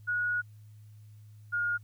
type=tone pair in turn; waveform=sine; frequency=1454 / 1425.7 Hz; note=F#6 / F6; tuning=-31 / +35 cents; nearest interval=unison; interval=34 cents; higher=first; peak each=-27 dBFS; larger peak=neither; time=0.07-0.42 / 1.52-1.78 s; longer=first; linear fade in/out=20 ms; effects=added 106 Hz sine -49 dBFS peak until 1.83 s + white hiss -71 dBFS RMS until 1.83 s